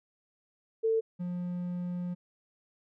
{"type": "tone pair in turn", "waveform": ["sine", "triangle"], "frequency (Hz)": [447.2, 177.47], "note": ["A4", "F3"], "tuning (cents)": [28, 28], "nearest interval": "octave + major third", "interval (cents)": 1600, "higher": "first", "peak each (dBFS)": [-24, -30], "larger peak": "first", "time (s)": [[0.83, 1.01], [1.19, 2.15]], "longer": "second", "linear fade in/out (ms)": 20, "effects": []}